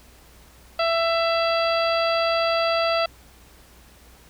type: harmonic tone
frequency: 666 Hz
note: E5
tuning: 18 cents sharp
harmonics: 1 / 2 / 3 / 4 / 5 / 6 / 7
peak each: -21 / -25 / -33 / -30 / -33 / -37 / -31 dBFS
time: 0.79-3.06 s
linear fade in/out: 5 ms
effects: added 60 Hz sine -52 dBFS peak until 4.29 s + pink hiss -52 dBFS RMS until 4.29 s